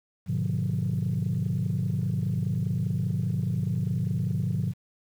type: chord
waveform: sine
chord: G# diminished seventh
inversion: none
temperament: just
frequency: 103.83 / 124.59 / 149.51 / 179.41 Hz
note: G#2 / B2 / D3 / F3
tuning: 0 / +16 / +31 / +47 cents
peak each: -29 dBFS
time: 0.26-4.74 s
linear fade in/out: 50 ms
effects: tanh soft clip ceiling -19 dBFS + 9-bit